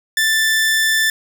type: tone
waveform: sawtooth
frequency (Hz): 1766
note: A6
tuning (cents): +6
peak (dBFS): -10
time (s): 0.17-1.1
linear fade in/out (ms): 2
effects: none